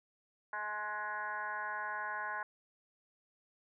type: tone with frequency modulation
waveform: sine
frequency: 1261 Hz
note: D#6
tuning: 23 cents sharp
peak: -36 dBFS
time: 0.53-2.43 s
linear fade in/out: 2 ms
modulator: 209 Hz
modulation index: 2.4
effects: none